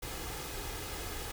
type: noise with comb filter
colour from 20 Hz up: pink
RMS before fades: -40 dBFS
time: 0.02-1.32 s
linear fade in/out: 10 ms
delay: 2.4 ms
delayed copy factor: +0.5
effects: none